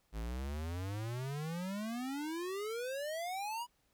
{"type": "exponential sweep", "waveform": "square", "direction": "up", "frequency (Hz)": [52.1, 987.8], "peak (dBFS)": -38, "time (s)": [0.12, 3.67], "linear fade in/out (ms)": 50, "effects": ["pink hiss -75 dBFS RMS until 3.93 s"]}